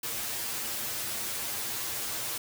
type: noise with comb filter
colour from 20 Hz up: white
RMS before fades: -34 dBFS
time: 0.03-2.38 s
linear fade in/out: 5 ms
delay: 8.7 ms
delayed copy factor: +1
effects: none